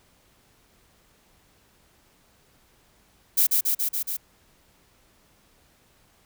violet noise with echo, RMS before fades -19 dBFS, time 3.37-3.47 s, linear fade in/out 10 ms, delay 140 ms, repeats 5, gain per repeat -2 dB, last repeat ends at 4.17 s, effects pink hiss -61 dBFS RMS until 6.25 s

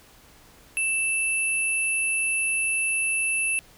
sine tone pair together, 2649 / 10596 Hz, E7 / E9, +8 / +8 cents, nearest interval 2 octaves, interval 2400 cents, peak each -23 / -28 dBFS, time 0.77-3.59 s, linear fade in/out 0 ms, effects pink hiss -53 dBFS RMS until 3.77 s

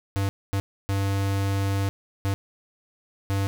square tone bursts at uneven times, 98.4 Hz, G2, 7 cents sharp, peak -23 dBFS, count 5, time 0.16-0.29 / 0.53-0.6 / 0.89-1.89 / 2.25-2.34 / 3.3-3.47 s, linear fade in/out 0 ms, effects none

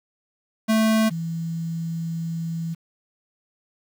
square / sine tone pair in turn, 220 / 165.22 Hz, A3 / E3, 0 / +4 cents, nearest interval perfect fourth, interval 496 cents, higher first, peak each -17 / -25 dBFS, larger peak first, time 0.68-1.1 / 1.1-2.75 s, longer second, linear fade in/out 20 ms, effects 8-bit

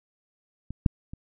clicks, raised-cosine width 5 ms, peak -22 / -6 / -26 dBFS, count 3, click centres 0.706 / 0.862 / 1.135 s, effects none

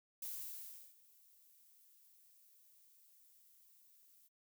violet noise with ADSR envelope, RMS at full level -44 dBFS, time 0.22-4.29 s, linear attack 5 ms, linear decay 710 ms, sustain -23 dB, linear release 27 ms, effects noise-tail reverb RT60 0.1 s tail -26 dB re dry

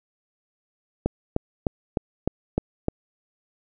click train, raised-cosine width 2 ms, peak -8 dBFS, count 7, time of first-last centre 1.06-2.884 s, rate 3.29 Hz, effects none

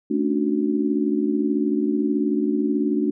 sine chord, D major seventh, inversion second, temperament just, 220.2 / 275.3 / 293.7 / 367.1 Hz, A3 / C#4 / D4 / F#4, +2 / -12 / 0 / -14 cents, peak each -24 / -27 / -22 / -26 dBFS, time 0.1-3.11 s, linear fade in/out 10 ms, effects none

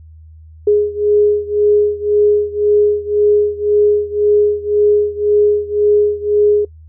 sine beating tone pair, 415.3 / 417.2 Hz, G#4 / G#4, 0 / +8 cents, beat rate 1.9 Hz, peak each -12 / -14 dBFS, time 0.67-6.65 s, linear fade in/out 5 ms, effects noise-tail reverb RT60 0.1 s tail -22 dB re dry + added 79 Hz sine -36 dBFS peak until 6.88 s

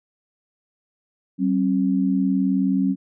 sine tone pair together, 190.92 / 270 Hz, G3 / C#4, -45 / -45 cents, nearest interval tritone, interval 600 cents, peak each -20 dBFS, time 1.38-2.96 s, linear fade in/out 50 ms, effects none

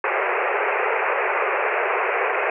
pink band-pass noise, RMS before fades -22 dBFS, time 0.04-2.5 s, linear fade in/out 2 ms, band 380 to 2600 Hz, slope 96 dB/octave, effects none

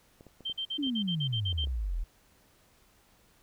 clicks, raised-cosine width 2 ms, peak -37 dBFS, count 8, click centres 0.209 / 0.267 / 0.407 / 0.498 / 0.87 / 1.528 / 1.639 / 1.672 s
sine tone bursts, 3136 Hz, G7, in tune, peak -31 dBFS, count 10, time 0.45-1.653 s, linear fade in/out 10 ms, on 78 ms, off 47 ms
sine exponential sweep, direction down, 304.6 to 36.64 Hz, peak -29 dBFS, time 0.78-2.04 s, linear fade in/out 10 ms
effects pink hiss -64 dBFS RMS until 3.42 s

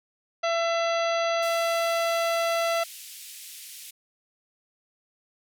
harmonic tone, 671 Hz, E5, 31 cents sharp, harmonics 1 / 2 / 3 / 4 / 5 / 6 / 7 / 9, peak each -24 / -30 / -34 / -36 / -38 / -40 / -41 / -43 dBFS, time 0.43-2.84 s, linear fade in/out 10 ms
white band-pass noise, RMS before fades -43 dBFS, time 1.42-3.91 s, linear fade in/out 10 ms, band 2300 to 14000 Hz, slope 24 dB/octave
effects none

